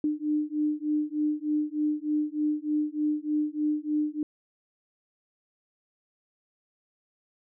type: beating tone pair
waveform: sine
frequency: 299.6 / 302.9 Hz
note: D4 / D#4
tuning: +35 / -46 cents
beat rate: 3.3 Hz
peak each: -28 dBFS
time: 0.04-4.23 s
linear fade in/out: 2 ms
effects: none